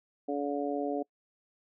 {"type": "harmonic tone", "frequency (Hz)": 143.1, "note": "D3", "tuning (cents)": -45, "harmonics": [2, 3, 4, 5], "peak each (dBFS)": [-33, -35, -36, -37], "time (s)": [0.28, 1.03], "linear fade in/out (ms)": 10, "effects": ["noise-tail reverb RT60 0.1 s tail -26 dB re dry"]}